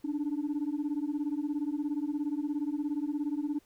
sine beating tone pair, 285.6 / 302.6 Hz, D4 / D#4, -48 / -48 cents, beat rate 17 Hz, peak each -31 dBFS, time 0.04-3.59 s, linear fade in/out 10 ms, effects tanh soft clip ceiling -26 dBFS + pink hiss -66 dBFS RMS until 3.65 s

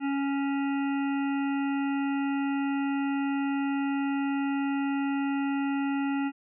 harmonic tone, 277.7 Hz, C#4, 3 cents sharp, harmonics 1 / 3 / 5 / 7 / 9 / 10, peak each -26 / -36 / -40 / -43 / -45 / -46 dBFS, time 0-6.32 s, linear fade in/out 50 ms, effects none

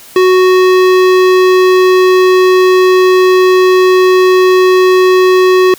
sine tone with hard clipping, 370 Hz, F#4, in tune, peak -6 dBFS, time 0.16-5.74 s, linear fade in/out 2 ms, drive 18 dB, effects white hiss -35 dBFS RMS until 5.78 s

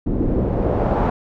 pink noise with low-pass filter sweep, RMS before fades -19 dBFS, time 0.06-1.1 s, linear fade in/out 5 ms, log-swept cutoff 290 to 920 Hz, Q 1.5, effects none

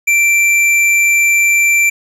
square tone, 2349 Hz, D7, in tune, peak -9 dBFS, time 0.07-1.9 s, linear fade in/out 10 ms, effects low-pass 11000 Hz 12 dB/octave + 8-bit

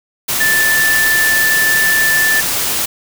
sine tone in noise, 1760 Hz, A6, in tune, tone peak -11 dBFS, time 0.4-2.41 s, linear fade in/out 10 ms, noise white, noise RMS -17 dBFS, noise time 0.28-2.86 s, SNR +3 dB, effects none

